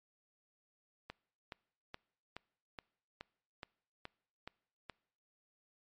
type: click train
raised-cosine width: 0.3 ms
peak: -28 dBFS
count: 10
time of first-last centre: 1.1-4.897 s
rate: 2.37 Hz
effects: noise-tail reverb RT60 0.7 s tail -25 dB re dry + MP3 48 kbps